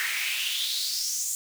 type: noise with high-pass filter sweep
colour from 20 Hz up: pink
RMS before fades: -29 dBFS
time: 0-1.35 s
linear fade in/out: 0 ms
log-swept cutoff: 1800 to 7500 Hz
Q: 4.4
effects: none